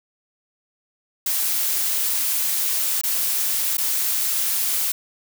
blue noise with dropouts, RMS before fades -22 dBFS, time 1.26-4.92 s, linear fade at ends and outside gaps 5 ms, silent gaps 3.014-3.035 / 3.771-3.781 s, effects none

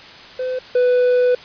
triangle tone pair in turn, 510 / 496.3 Hz, C5 / B4, -44 / +8 cents, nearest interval unison, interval 48 cents, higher first, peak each -18 / -10 dBFS, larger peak second, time 0.39-0.59 / 0.75-1.35 s, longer second, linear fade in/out 5 ms, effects white hiss -39 dBFS RMS until 1.44 s + resampled to 11025 Hz

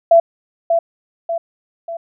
sine tone with echo, 671 Hz, E5, 31 cents sharp, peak -5 dBFS, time 0.11-0.2 s, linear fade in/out 5 ms, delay 590 ms, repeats 3, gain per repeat -6 dB, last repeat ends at 1.97 s, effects none

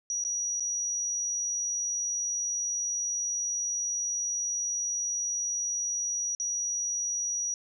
sine tone with dropouts, 5800 Hz, F#8, 35 cents flat, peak -28 dBFS, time 0.1-7.54 s, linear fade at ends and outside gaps 1 ms, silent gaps 0.239-0.249 / 0.598-0.605 / 6.35-6.399 s, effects none

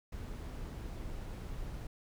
brown noise, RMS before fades -42 dBFS, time 0.12-1.87 s, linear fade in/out 5 ms, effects none

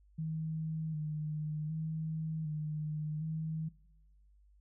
sine tone with vibrato, 155.56 Hz, D#3, in tune, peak -34 dBFS, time 0.18-3.69 s, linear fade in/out 10 ms, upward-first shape square, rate 0.66 Hz, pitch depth 33 cents each way, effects noise-tail reverb RT60 0.9 s tail -20 dB re dry + added 50 Hz sine -61 dBFS peak until 4.6 s

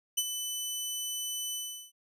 15% pulse tone with ADSR envelope, 3000 Hz, F#7, 23 cents sharp, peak -17 dBFS, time 0.17-1.92 s, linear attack 12 ms, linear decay 46 ms, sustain -9 dB, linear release 380 ms, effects none

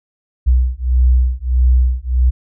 sine beating tone pair, 61.8 / 63.4 Hz, B1 / B1, +2 / +46 cents, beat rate 1.6 Hz, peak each -13 dBFS, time 0.46-2.31 s, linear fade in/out 20 ms, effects none

